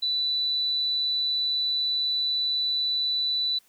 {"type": "tone", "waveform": "sine", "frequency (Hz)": 3974, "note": "B7", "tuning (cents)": 10, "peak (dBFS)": -23, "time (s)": [0.02, 3.59], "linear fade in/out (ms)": 10, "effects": ["white hiss -62 dBFS RMS until 3.68 s"]}